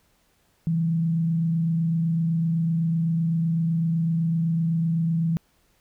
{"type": "tone with frequency modulation", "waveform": "sine", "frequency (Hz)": 164.81, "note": "E3", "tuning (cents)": 0, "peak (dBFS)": -20, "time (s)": [0.67, 5.37], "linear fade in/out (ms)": 0, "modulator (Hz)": 27.9, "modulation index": 0.26, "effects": ["pink hiss -65 dBFS RMS until 5.8 s"]}